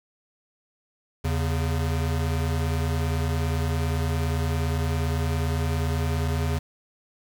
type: tone pair together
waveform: square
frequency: 81.15 / 138.59 Hz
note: E2 / C#3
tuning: -27 / 0 cents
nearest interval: major sixth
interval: 927 cents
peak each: -25 / -29 dBFS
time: 1.24-6.59 s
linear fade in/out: 10 ms
effects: 8-bit